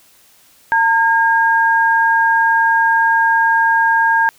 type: tone pair together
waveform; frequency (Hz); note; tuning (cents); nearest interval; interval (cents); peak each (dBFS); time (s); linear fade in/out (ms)
sine; 909 / 1619.7; A#5 / G#6; -44 / -44; minor seventh; 1000; -13; 0.72-4.29; 0
effects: white hiss -50 dBFS RMS until 4.38 s